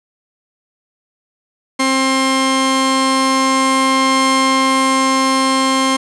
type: tone pair together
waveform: sawtooth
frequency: 265.2 / 1061 Hz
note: C4 / C6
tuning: +23 / +24 cents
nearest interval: 2 octaves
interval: 2401 cents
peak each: -11 dBFS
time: 1.79-5.97 s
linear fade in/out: 10 ms
effects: resampled to 24000 Hz + 7-bit